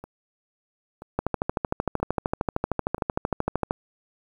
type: two click trains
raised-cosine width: 1 ms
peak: -24 / -9 dBFS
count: 4 / 34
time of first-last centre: 0.04-2.981 / 1.19-3.709 s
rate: 1.02 / 13.1 Hz
effects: 8-bit